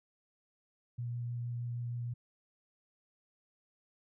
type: tone with vibrato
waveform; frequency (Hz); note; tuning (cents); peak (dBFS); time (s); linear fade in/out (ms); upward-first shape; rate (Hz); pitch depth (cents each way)
sine; 120; B2; -49; -35; 0.98-2.14; 10; triangle; 6.4; 11
effects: none